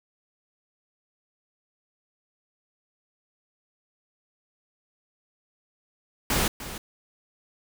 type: noise with echo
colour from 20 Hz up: pink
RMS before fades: -24 dBFS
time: 6.3-6.48 s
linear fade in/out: 2 ms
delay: 300 ms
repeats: 1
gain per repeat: -13 dB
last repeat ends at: 6.78 s
effects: none